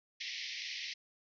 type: band-pass noise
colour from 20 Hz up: pink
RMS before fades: -42 dBFS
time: 0.2-0.94 s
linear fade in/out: 10 ms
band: 1900 to 5800 Hz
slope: 96 dB/octave
effects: none